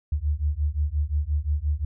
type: beating tone pair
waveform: sine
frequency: 71.5 / 77.2 Hz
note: D2 / D#2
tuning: -46 / -13 cents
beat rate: 5.7 Hz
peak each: -25 dBFS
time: 0.12-1.85 s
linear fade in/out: 5 ms
effects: none